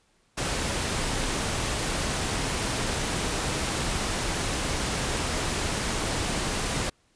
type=noise; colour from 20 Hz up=pink; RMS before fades=-28 dBFS; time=0.37-6.9 s; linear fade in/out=10 ms; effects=pink hiss -66 dBFS RMS until 7.15 s + resampled to 22050 Hz